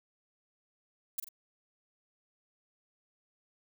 violet noise with echo, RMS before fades -33 dBFS, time 1.18-1.2 s, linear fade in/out 5 ms, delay 44 ms, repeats 2, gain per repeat -7 dB, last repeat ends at 1.288 s, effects none

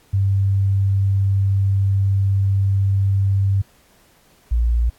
sine tone pair in turn, 98 / 58.27 Hz, G2 / A#1, 0 / 0 cents, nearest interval major sixth, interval 900 cents, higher first, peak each -14 dBFS, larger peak neither, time 0.13-3.62 / 4.51-4.9 s, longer first, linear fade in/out 10 ms, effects pink hiss -55 dBFS RMS until 4.98 s + AAC 64 kbps

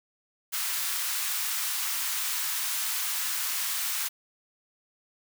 white high-pass noise, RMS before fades -30 dBFS, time 0.52-4.09 s, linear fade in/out 20 ms, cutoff 970 Hz, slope 24 dB/octave, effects none

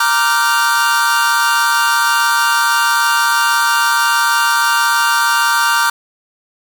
45% pulse chord, G minor seventh, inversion first, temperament equal with one note detuned, 932.3 / 1174.7 / 1396.9 / 1538.4 Hz, Bb5 / D6 / F6 / G6, 0 / 0 / 0 / -33 cents, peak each -17 dBFS, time 0-5.9 s, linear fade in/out 5 ms, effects none

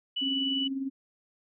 sine tone, 2960 Hz, F#7, in tune, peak -28 dBFS, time 0.16-0.68 s, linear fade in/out 10 ms
sine tone with tremolo, 270 Hz, C#4, 45 cents flat, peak -27 dBFS, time 0.21-0.9 s, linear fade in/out 20 ms, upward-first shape triangle, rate 20 Hz, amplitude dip 60%
effects none

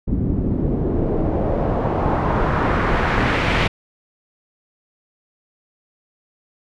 pink noise with low-pass filter sweep, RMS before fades -19 dBFS, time 0.07-3.68 s, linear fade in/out 10 ms, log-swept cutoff 220 to 2700 Hz, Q 1.4, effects none

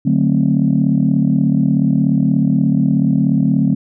sine chord, D dominant seventh, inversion none, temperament just, 146.83 / 183.54 / 220.2 / 264.3 Hz, D3 / F#3 / A3 / C4, 0 / -14 / +2 / +18 cents, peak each -16 dBFS, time 0.05-3.75 s, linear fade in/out 10 ms, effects tanh soft clip ceiling -3 dBFS

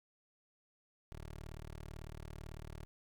15% pulse tone, 38 Hz, D#1, 40 cents flat, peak -40 dBFS, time 1.12-2.85 s, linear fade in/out 0 ms, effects none

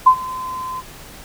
sine tone with ADSR envelope, 1028 Hz, C6, 31 cents flat, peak -3 dBFS, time 0.06-0.82 s, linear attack 11 ms, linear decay 78 ms, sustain -21 dB, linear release 32 ms, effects pink hiss -39 dBFS RMS until 1.24 s

